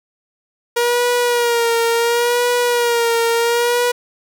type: tone with vibrato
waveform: sawtooth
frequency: 474.6 Hz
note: A#4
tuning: 31 cents sharp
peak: -10 dBFS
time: 0.76-3.92 s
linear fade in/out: 10 ms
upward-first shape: sine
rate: 0.71 Hz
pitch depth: 45 cents each way
effects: none